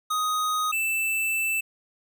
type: tone pair in turn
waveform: square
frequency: 1250 / 2649 Hz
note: D#6 / E7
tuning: +8 / +8 cents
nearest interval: octave + minor second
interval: 1300 cents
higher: second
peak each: -24 dBFS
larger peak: neither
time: 0.1-0.72 / 0.72-1.61 s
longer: second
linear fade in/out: 10 ms
effects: 10-bit